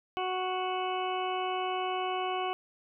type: harmonic tone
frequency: 370 Hz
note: F#4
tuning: in tune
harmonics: 1 / 2 / 3 / 4 / 6 / 7 / 8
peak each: -35 / -33 / -36 / -46 / -44 / -44 / -41 dBFS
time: 0.17-2.53 s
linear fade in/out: 0 ms
effects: none